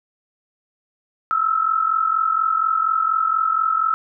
sine tone pair together, 1296 / 1340.2 Hz, E6 / E6, -30 / +28 cents, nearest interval minor second, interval 58 cents, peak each -18 / -21 dBFS, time 1.31-3.94 s, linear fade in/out 0 ms, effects none

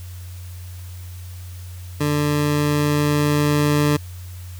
20% pulse tone with level ramp, 147.5 Hz, D3, 8 cents sharp, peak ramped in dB -13 to -10 dBFS, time 2-3.97 s, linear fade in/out 10 ms, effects added 90 Hz sine -32 dBFS peak until 4.59 s + white hiss -46 dBFS RMS until 4.59 s

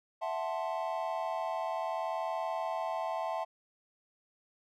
triangle chord, F# half-diminished seventh, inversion third, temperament equal, 659.3 / 740 / 880 / 1046.5 Hz, E5 / F#5 / A5 / C6, 0 / 0 / 0 / 0 cents, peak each -34 / -37 / -36 / -39 dBFS, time 0.21-3.45 s, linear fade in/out 20 ms, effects none

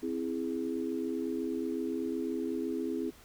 sine chord, C augmented, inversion none, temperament equal, 261.6 / 329.6 / 415.3 Hz, C4 / E4 / G#4, 0 / 0 / 0 cents, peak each -35 / -35 / -37 dBFS, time 0.02-3.11 s, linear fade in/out 20 ms, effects pink hiss -57 dBFS RMS until 3.24 s

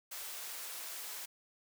white high-pass noise, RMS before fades -44 dBFS, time 0.11-1.26 s, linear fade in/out 10 ms, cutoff 530 Hz, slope 12 dB/octave, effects none

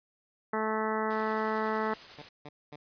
harmonic tone, 217.9 Hz, A3, 17 cents flat, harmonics 1 / 2 / 3 / 4 / 5 / 6 / 7 / 8 / 9, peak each -35 / -33 / -38 / -35 / -37 / -37 / -43 / -42 / -42 dBFS, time 0.53-1.94 s, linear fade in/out 5 ms
white noise with tremolo, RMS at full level -46 dBFS, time 1.1-2.29 s, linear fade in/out 5 ms, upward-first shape triangle, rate 11 Hz, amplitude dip 30%
10% pulse tone bursts, 147.4 Hz, D3, 7 cents sharp, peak -35 dBFS, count 3, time 2.18-2.76 s, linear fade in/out 5 ms, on 40 ms, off 230 ms
effects resampled to 11025 Hz

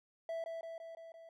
triangle tone with echo, 659.3 Hz, E5, in tune, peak -35 dBFS, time 0.29-0.44 s, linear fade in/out 2 ms, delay 170 ms, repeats 5, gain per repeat -3 dB, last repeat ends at 1.29 s, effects none

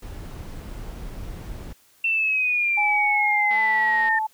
brown noise, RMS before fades -35 dBFS, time 0.02-1.73 s, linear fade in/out 5 ms
sine exponential sweep, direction down, 2702 to 1800 Hz, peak -19 dBFS, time 2.04-4.19 s, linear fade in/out 5 ms
sine tone with pitch glide, 833 to 871.4 Hz, G#5 to A5, +5 to -17 cents, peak -22 dBFS, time 2.77-4.27 s, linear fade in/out 10 ms, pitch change +78 cents, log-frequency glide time 3.53-3.59 s
click train, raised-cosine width 0.3 ms, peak -24 dBFS, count 129, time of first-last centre 3.51-4.087 s, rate 222 Hz
effects white hiss -58 dBFS RMS until 4.33 s

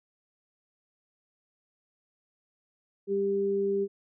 sine tone pair together, 198.8 / 396.2 Hz, G3 / G4, +25 / +18 cents, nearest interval octave, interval 1193 cents, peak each -34 / -25 dBFS, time 3.07-3.88 s, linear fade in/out 50 ms, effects none

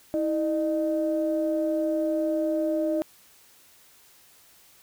sine tone pair together, 322.3 / 609.8 Hz, E4 / D#5, -39 / -35 cents, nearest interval major seventh, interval 1104 cents, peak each -25 dBFS, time 0.14-3.02 s, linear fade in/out 0 ms, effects tanh soft clip ceiling -15 dBFS + white hiss -56 dBFS RMS until 4.82 s

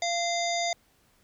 harmonic tone with a mistuned harmonic, 690 Hz, F5, 21 cents flat, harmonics 1 / 3 / 5 / 7 / 9 / 10, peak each -28 / -33 / -35 / -36 / -38 / -38 dBFS, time 0.02-0.73 s, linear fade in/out 2 ms, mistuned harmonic 5, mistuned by +90 cents, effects pink hiss -65 dBFS RMS until 1.23 s

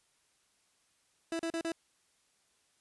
30% pulse tone bursts, 330.4 Hz, E4, 4 cents sharp, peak -30 dBFS, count 4, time 1.32-1.72 s, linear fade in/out 2 ms, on 73 ms, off 36 ms, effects white hiss -72 dBFS RMS until 2.8 s + resampled to 24000 Hz

